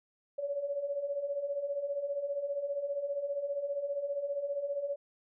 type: beating tone pair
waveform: sine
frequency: 554.4 / 569.4 Hz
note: C#5 / C#5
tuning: 0 / +46 cents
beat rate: 15 Hz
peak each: -39 / -33 dBFS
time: 0.38-4.96 s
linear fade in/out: 10 ms
effects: none